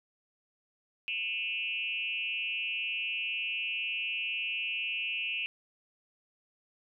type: tone with frequency modulation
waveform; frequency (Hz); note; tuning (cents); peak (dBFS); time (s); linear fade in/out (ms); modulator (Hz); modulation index
sine; 2662; E7; +16; -31; 1.08-5.46; 0; 212; 1.1
effects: none